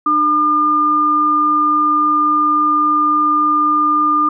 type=tone pair together; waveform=sine; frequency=300.6 / 1205.7 Hz; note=D4 / D6; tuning=+40 / +45 cents; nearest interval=2 octaves; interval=2405 cents; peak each=-20 / -11 dBFS; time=0.06-4.29 s; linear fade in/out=5 ms; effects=none